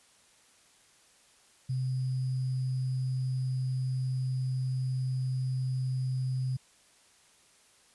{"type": "tone with sample-and-hold", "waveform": "sine", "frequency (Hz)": 129.4, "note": "C3", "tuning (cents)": -19, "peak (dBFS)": -28, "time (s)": [1.69, 6.57], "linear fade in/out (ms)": 10, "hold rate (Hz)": 4900, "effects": ["white hiss -62 dBFS RMS until 7.94 s", "resampled to 24000 Hz"]}